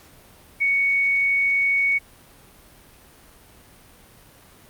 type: tone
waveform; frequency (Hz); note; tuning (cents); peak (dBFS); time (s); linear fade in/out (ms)
sine; 2227; C#7; +7; -17; 0.6-1.99; 20
effects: pink hiss -50 dBFS RMS until 4.69 s + Opus 48 kbps